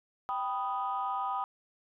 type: chord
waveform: sine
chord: G augmented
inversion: none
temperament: equal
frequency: 784 / 987.8 / 1244.5 Hz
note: G5 / B5 / D#6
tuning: 0 / 0 / 0 cents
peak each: -34 dBFS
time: 0.29-1.44 s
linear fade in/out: 0 ms
effects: tanh soft clip ceiling -23 dBFS